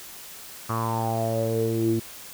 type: tone with low-pass filter sweep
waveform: sawtooth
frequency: 113.2 Hz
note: A2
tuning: 50 cents sharp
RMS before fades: -25 dBFS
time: 0.69-2 s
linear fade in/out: 10 ms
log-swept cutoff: 1200 to 300 Hz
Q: 7.9
effects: white hiss -42 dBFS RMS until 2.33 s